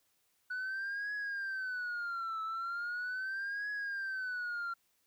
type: tone with vibrato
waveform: sine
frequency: 1482 Hz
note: F#6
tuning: 2 cents sharp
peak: -33 dBFS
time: 0.5-4.74 s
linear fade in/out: 10 ms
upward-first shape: triangle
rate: 0.39 Hz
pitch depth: 220 cents each way
effects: tanh soft clip ceiling -34 dBFS + white hiss -75 dBFS RMS until 5.06 s